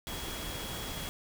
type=tone in noise; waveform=sine; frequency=3322 Hz; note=G#7; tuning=in tune; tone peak=-45 dBFS; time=0.07-1.09 s; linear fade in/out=0 ms; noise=pink; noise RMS=-39 dBFS; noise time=0.07-1.09 s; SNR=-9 dB; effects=none